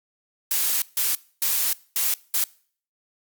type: noise bursts at uneven times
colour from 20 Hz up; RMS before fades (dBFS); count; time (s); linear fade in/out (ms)
blue; -22; 5; 0.51-0.82 / 0.97-1.15 / 1.42-1.73 / 1.96-2.14 / 2.34-2.44; 2
effects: noise-tail reverb RT60 0.5 s tail -23 dB re dry + Opus 48 kbps